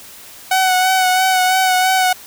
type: tone with vibrato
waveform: sawtooth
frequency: 746 Hz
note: F#5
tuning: 14 cents sharp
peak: -8 dBFS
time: 0.51-2.13 s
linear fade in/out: 5 ms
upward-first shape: sine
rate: 3 Hz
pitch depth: 26 cents each way
effects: white hiss -38 dBFS RMS until 2.26 s